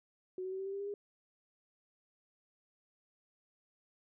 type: tone with pitch steps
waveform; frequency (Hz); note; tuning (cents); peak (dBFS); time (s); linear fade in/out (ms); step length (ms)
sine; 370 / 375.2 / 380.4 / 385.7 / 391.1 / 396.6 / 402.1 / 407.7; F#4 / F#4 / F#4 / G4 / G4 / G4 / G4 / G#4; 0 / +24 / +48 / -28 / -4 / +20 / +44 / -32; -37; 0.38-0.94; 2; 70
effects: none